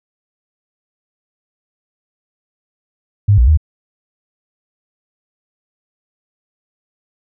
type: tone with pitch steps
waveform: sine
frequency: 102 / 60.2 / 77 Hz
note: G#2 / B1 / D#2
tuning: -31 / -44 / -17 cents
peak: -6 dBFS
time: 3.28-3.574 s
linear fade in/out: 10 ms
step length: 98 ms
effects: none